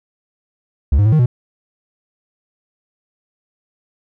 triangle tone with pitch steps, 69.4 / 102.6 / 109.5 / 155.6 / 122.4 Hz, C#2 / G#2 / A2 / D#3 / B2, +3 / -21 / -8 / 0 / -15 cents, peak -7 dBFS, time 0.92-1.26 s, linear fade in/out 5 ms, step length 68 ms, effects none

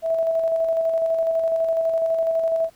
sine tone with tremolo, 655 Hz, E5, 11 cents flat, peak -17 dBFS, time 0.02-2.7 s, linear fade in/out 50 ms, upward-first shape square, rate 12 Hz, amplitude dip 30%, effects pink hiss -56 dBFS RMS until 2.75 s

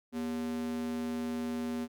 square tone with high-pass filter, 80 Hz, D#2, 49 cents sharp, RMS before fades -35 dBFS, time 0.12-1.88 s, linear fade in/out 50 ms, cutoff 270 Hz, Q 6.5, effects none

